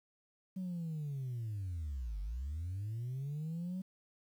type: linear two-way sweep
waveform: sine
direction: down then up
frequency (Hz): 190 to 46.71 to 190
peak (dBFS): -35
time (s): 0.56-3.82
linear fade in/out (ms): 10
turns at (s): 2.2
effects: tanh soft clip ceiling -35 dBFS + 11-bit